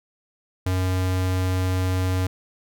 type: tone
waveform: square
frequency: 92.5 Hz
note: F#2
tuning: in tune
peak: -21 dBFS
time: 0.66-2.27 s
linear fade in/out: 5 ms
effects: none